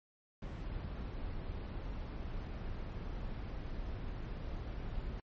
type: noise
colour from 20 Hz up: brown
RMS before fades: -41 dBFS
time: 0.42-5.2 s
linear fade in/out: 2 ms
effects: low-pass 4000 Hz 12 dB/octave + MP3 32 kbps